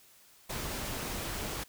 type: noise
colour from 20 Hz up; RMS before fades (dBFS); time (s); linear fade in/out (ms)
pink; -37; 0.49-1.64; 10
effects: white hiss -60 dBFS RMS until 1.68 s